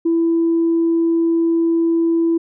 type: tone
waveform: sine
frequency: 332.5 Hz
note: E4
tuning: 15 cents sharp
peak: -12 dBFS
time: 0.05-2.38 s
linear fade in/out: 10 ms
effects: tanh soft clip ceiling -9 dBFS